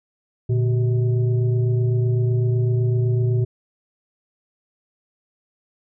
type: tone with frequency modulation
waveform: sine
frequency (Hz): 116.54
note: A#2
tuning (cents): 0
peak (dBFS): -16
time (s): 0.49-3.45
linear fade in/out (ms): 10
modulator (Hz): 261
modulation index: 0.58
effects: none